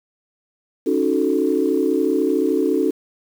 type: chord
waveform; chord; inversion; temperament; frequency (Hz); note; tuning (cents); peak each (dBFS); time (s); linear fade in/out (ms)
sine; D# half-diminished seventh; third; equal; 277.2 / 311.1 / 370 / 440; C#4 / D#4 / F#4 / A4; 0 / 0 / 0 / 0; -21; 0.86-2.91; 10
effects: tanh soft clip ceiling -5 dBFS + 7-bit